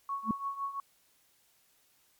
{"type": "tone with tremolo", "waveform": "sine", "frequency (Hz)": 1108.7, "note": "C#6", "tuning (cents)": 0, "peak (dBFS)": -30, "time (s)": [0.09, 0.8], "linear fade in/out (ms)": 2, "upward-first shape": "triangle", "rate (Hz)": 5.9, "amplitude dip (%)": 80}
{"type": "tone with exponential growth", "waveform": "sine", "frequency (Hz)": 220, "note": "A3", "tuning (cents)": 0, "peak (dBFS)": -23, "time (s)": [0.23, 0.31], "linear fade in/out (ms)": 2, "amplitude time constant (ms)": 17}
{"effects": ["white hiss -68 dBFS RMS until 2.19 s", "MP3 96 kbps"]}